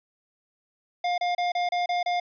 square tone bursts, 708 Hz, F5, 23 cents sharp, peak -24 dBFS, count 7, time 1.04-2.2 s, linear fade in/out 5 ms, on 140 ms, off 30 ms, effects resampled to 11025 Hz + 11-bit

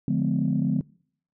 sine chord, D diminished seventh, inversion none, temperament just, 146.83 / 176.2 / 211.4 / 253.7 Hz, D3 / F3 / Ab3 / Cb4, 0 / +16 / +31 / +47 cents, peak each -26 dBFS, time 0.08-0.81 s, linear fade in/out 2 ms, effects noise-tail reverb RT60 0.6 s tail -25 dB re dry + tanh soft clip ceiling -13 dBFS

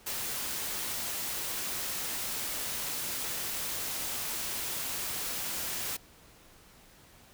white noise, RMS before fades -35 dBFS, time 0.06-5.97 s, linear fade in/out 10 ms, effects pink hiss -57 dBFS RMS until 7.33 s

